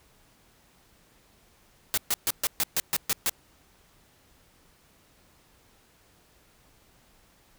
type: noise bursts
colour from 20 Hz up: white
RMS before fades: -25 dBFS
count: 9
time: 1.94-3.295 s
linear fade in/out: 0 ms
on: 35 ms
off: 130 ms
effects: pink hiss -61 dBFS RMS until 7.58 s